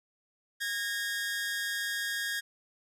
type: tone pair together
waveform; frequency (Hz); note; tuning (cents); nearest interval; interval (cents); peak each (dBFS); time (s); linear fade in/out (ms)
sawtooth; 1639 / 1839.7; G#6 / A#6; -23 / -23; major second; 200; -29 / -33; 0.6-2.41; 20
effects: resampled to 32000 Hz